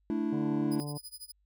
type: chord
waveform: triangle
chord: A suspended fourth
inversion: none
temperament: equal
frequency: 220 / 293.7 / 329.6 Hz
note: A3 / D4 / E4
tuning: 0 / 0 / 0 cents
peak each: -31 dBFS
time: 0.1-0.8 s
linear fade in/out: 0 ms
type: harmonic tone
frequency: 146.3 Hz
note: D3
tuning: 6 cents flat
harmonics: 1 / 2 / 3 / 4 / 5 / 6 / 7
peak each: -36 / -42 / -46 / -48 / -50 / -52 / -53 dBFS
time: 0.32-0.98 s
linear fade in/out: 10 ms
type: tone with tremolo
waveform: 15% pulse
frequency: 4978 Hz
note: D#8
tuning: in tune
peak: -34 dBFS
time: 0.71-1.32 s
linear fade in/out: 10 ms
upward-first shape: sine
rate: 12 Hz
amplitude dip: 95%
effects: added 50 Hz sine -68 dBFS peak until 1.45 s